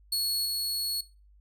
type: tone with level steps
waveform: sawtooth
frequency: 4360 Hz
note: C#8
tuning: 29 cents flat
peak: -23 / -25 dBFS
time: 0.12-1.01 s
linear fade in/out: 5 ms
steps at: 0.45 s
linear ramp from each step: 10 ms
effects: noise-tail reverb RT60 0.3 s tail -19 dB re dry + added 50 Hz sine -55 dBFS peak until 1.4 s